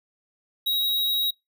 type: tone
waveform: square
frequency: 3822 Hz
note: A#7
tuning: 43 cents sharp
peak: -22 dBFS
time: 0.66-1.31 s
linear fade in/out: 10 ms
effects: noise-tail reverb RT60 0.2 s tail -26 dB re dry